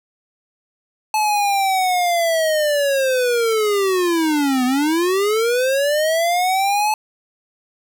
square linear two-way sweep, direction down then up, 866 to 246.9 to 866 Hz, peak -16 dBFS, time 1.14-6.94 s, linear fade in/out 2 ms, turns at 4.65 s, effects none

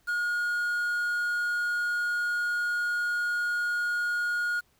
triangle tone with quantisation, 1435 Hz, F6, 47 cents sharp, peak -24 dBFS, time 0.07-4.61 s, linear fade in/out 20 ms, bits 8, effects pink hiss -67 dBFS RMS until 4.79 s

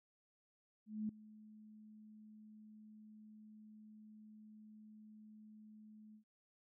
sine tone with ADSR envelope, 214.5 Hz, A3, 44 cents flat, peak -36 dBFS, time 0.86-6.24 s, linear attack 230 ms, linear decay 4 ms, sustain -20 dB, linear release 95 ms, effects none

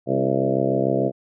harmonic tone with a mistuned harmonic, 66.7 Hz, C2, 34 cents sharp, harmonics 2 / 3 / 4 / 5 / 6 / 7 / 8 / 9 / 10, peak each -27 / -27 / -27 / -27 / -27 / -27 / -27 / -27 / -27 dBFS, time 0.06-1.12 s, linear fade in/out 50 ms, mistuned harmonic 5, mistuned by +19 cents, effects none

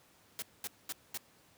white noise bursts, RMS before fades -39 dBFS, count 4, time 0.39-1.174 s, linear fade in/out 0 ms, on 31 ms, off 220 ms, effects pink hiss -64 dBFS RMS until 1.57 s + high-pass 100 Hz 12 dB/octave

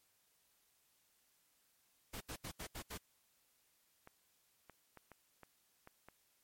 pink noise bursts, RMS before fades -46 dBFS, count 6, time 2.13-2.978 s, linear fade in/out 10 ms, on 78 ms, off 76 ms
clicks, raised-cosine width 0.5 ms, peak -39 dBFS, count 7, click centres 4.074 / 4.697 / 4.973 / 5.117 / 5.433 / 5.874 / 6.086 s
effects white hiss -75 dBFS RMS until 6.43 s + MP3 64 kbps

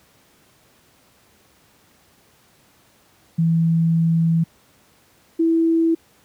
sine tone pair in turn, 164.81 / 328.7 Hz, E3 / E4, 0 / -5 cents, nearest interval octave, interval 1195 cents, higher second, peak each -14 dBFS, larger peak neither, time 3.38-4.44 / 5.39-5.95 s, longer first, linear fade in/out 10 ms, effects pink hiss -56 dBFS RMS until 6.24 s + high-pass 80 Hz 12 dB/octave

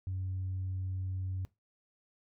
sine tone, 93.6 Hz, F#2, 20 cents sharp, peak -32 dBFS, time 0.07-1.45 s, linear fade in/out 0 ms, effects noise-tail reverb RT60 0.2 s tail -20 dB re dry + tanh soft clip ceiling -30 dBFS

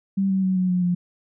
sine tone with pitch steps, 194.7 / 191.02 / 187.42 / 183.88 / 180.41 / 177 Hz, G3 / G3 / F#3 / F#3 / F#3 / F3, -12 / -45 / +23 / -10 / -43 / +23 cents, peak -18 dBFS, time 0.17-0.95 s, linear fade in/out 10 ms, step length 130 ms, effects none

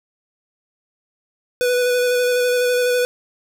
square tone with vibrato, 493.9 Hz, B4, in tune, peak -16 dBFS, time 1.61-3.05 s, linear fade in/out 0 ms, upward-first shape square, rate 12 Hz, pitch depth 12 cents each way, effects none

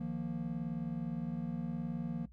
triangle chord, Eb suspended second, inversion none, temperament just, 155.56 / 175.01 / 233.3 Hz, Eb3 / F3 / Bb3, 0 / +4 / +2 cents, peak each -39 / -37 / -37 dBFS, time 0-2.26 s, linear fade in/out 10 ms, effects noise-tail reverb RT60 0.1 s tail -17 dB re dry + added 60 Hz sine -54 dBFS peak until 2.32 s

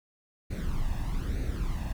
brown noise with flanger, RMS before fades -30 dBFS, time 0.5-1.93 s, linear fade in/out 10 ms, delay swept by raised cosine 0.47 to 1.14 ms, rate 1.1 Hz, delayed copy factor +0.65, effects none

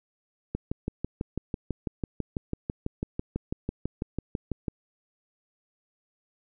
click train, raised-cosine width 3 ms, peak -16 dBFS, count 26, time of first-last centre 0.55-4.682 s, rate 6.05 Hz, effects none

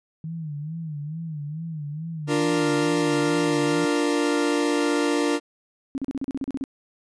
sine tone with vibrato, 155.2 Hz, D#3, 4 cents flat, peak -29 dBFS, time 0.24-3.85 s, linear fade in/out 2 ms, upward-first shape sine, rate 2.3 Hz, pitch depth 120 cents each way
40% pulse chord, Bb major, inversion first, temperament equal, 293.7 / 349.2 / 466.2 Hz, D4 / F4 / Bb4, 0 / 0 / 0 cents, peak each -22 / -26 / -25 dBFS, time 2.27-5.4 s, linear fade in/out 50 ms
sine tone bursts, 269.9 Hz, C#4, 46 cents flat, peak -24 dBFS, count 11, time 5.95-6.639 s, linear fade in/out 0 ms, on 29 ms, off 37 ms
effects resampled to 22050 Hz

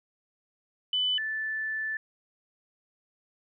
sine tone pair in turn, 3000 / 1754.2 Hz, F#7 / A6, +23 / -6 cents, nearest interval major sixth, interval 929 cents, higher first, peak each -24 / -29 dBFS, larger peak first, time 0.93-1.18 / 1.18-1.97 s, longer second, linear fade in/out 2 ms, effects none

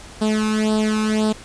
sawtooth tone with flanger, 215.6 Hz, A3, 35 cents flat, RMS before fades -19 dBFS, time 0.21-1.33 s, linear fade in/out 10 ms, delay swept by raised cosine 0.22 to 0.8 ms, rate 1.9 Hz, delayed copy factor +0.85, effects pink hiss -40 dBFS RMS until 1.44 s + resampled to 22050 Hz

